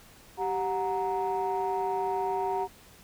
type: tone cluster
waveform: sine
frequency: 388.4 / 733 / 934 Hz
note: G4 / F#5 / A#5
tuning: -16 / -16 / +3 cents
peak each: -30 dBFS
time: 0.37-2.68 s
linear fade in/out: 50 ms
effects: tanh soft clip ceiling -21 dBFS + pink hiss -54 dBFS RMS until 3.03 s